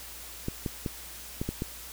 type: clicks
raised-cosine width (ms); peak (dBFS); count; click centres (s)
3; -17; 6; 0.484 / 0.662 / 0.862 / 1.415 / 1.49 / 1.621
effects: added 58 Hz sine -51 dBFS peak until 1.92 s + white hiss -44 dBFS RMS until 1.92 s